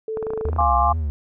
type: tone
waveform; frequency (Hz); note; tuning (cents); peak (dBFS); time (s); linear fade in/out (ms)
sine; 440; A4; 0; -24; 0.08-0.5; 2
type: clicks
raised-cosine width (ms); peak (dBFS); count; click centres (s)
1; -17; 12; 0.172 / 0.227 / 0.268 / 0.305 / 0.335 / 0.376 / 0.411 / 0.454 / 0.487 / 0.531 / 0.563 / 0.608
type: tone with vibrato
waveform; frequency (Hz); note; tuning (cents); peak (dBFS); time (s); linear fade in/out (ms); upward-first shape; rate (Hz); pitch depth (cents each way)
triangle; 72.5; D2; -22; -19; 0.45-1.1; 0; triangle; 2.4; 220
type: chord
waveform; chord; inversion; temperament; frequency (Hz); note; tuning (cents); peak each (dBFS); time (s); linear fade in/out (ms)
sine; D half-diminished seventh; first; equal with one note detuned; 698.5 / 830.6 / 1058.7 / 1174.7; F5 / Ab5 / C6 / D6; 0 / 0 / +20 / 0; -21; 0.58-0.93; 10
effects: none